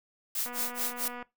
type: noise with tremolo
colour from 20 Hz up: blue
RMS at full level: -30 dBFS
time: 0.35-1.08 s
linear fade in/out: 2 ms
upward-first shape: sine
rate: 4.6 Hz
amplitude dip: 100%
type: click train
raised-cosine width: 0.5 ms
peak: -27 dBFS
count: 188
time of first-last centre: 0.46-1.226 s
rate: 244 Hz
effects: noise-tail reverb RT60 0.2 s tail -20 dB re dry